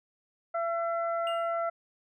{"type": "harmonic tone", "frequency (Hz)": 674, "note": "E5", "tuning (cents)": 38, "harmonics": [1, 2, 3], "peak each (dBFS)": [-29, -33, -46], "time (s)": [0.54, 1.7], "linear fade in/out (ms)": 10}
{"type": "tone with exponential decay", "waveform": "triangle", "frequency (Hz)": 2824, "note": "F7", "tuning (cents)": 19, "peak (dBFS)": -33, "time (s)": [1.27, 1.62], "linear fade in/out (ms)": 1, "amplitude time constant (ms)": 76}
{"effects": []}